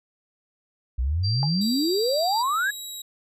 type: exponential sweep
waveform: sine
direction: up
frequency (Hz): 57.9 to 1722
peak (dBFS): -21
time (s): 0.98-2.71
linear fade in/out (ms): 10
type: tone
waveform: sine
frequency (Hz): 4709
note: D8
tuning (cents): +4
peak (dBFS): -27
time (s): 1.23-2.43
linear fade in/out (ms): 20
type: tone with exponential decay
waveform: sine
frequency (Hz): 830.6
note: G#5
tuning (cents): 0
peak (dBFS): -23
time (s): 1.43-1.51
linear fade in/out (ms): 0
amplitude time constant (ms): 16
type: tone with vibrato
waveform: 20% pulse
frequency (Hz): 3848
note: B7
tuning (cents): -46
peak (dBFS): -28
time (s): 1.61-3.02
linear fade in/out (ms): 5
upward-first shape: sine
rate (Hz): 2.6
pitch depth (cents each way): 9
effects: none